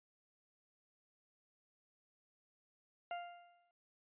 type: tone with exponential decay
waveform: 40% pulse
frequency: 698.5 Hz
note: F5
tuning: in tune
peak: -38 dBFS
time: 3.11-3.71 s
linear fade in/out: 1 ms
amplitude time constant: 130 ms
effects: noise-tail reverb RT60 0.1 s tail -19 dB re dry + resampled to 8000 Hz